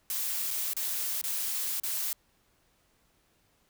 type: noise with dropouts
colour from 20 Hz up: blue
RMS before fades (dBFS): -32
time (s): 0.1-2.13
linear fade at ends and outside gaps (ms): 1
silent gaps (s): 0.506-0.51 / 0.734-0.766 / 1.214-1.239 / 1.799-1.835
effects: pink hiss -69 dBFS RMS until 3.69 s